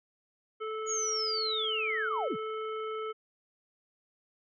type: harmonic tone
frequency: 436.6 Hz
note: A4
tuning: 13 cents flat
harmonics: 1 / 3 / 5 / 7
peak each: -35 / -38 / -49 / -51 dBFS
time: 0.6-3.13 s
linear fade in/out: 20 ms
type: linear sweep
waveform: sine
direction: down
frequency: 6840 to 92.5 Hz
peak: -30 dBFS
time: 0.86-2.37 s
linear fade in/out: 50 ms
effects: none